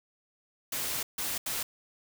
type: noise bursts at uneven times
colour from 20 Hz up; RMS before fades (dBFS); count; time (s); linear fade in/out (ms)
white; -33; 3; 0.72-1.03 / 1.18-1.38 / 1.46-1.63; 5
effects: none